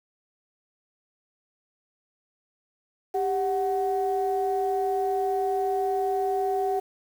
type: tone pair together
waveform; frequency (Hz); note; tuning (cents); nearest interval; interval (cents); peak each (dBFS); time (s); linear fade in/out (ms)
sine; 394.2 / 744.2; G4 / F#5; +10 / +10; major seventh; 1100; -25; 3.14-6.8; 10
effects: tanh soft clip ceiling -16 dBFS + 8-bit